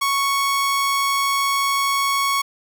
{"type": "tone", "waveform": "sawtooth", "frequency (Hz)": 1108.7, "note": "C#6", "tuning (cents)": 0, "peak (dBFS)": -14, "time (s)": [0.01, 2.42], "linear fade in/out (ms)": 10, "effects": []}